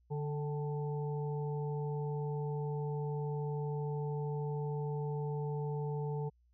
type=harmonic tone with a mistuned harmonic; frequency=146.6 Hz; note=D3; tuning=3 cents flat; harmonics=1 / 3 / 5 / 6; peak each=-35 / -40 / -51 / -47 dBFS; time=0.1-6.3 s; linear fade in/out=20 ms; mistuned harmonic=5; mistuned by=+77 cents; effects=added 60 Hz sine -66 dBFS peak until 6.53 s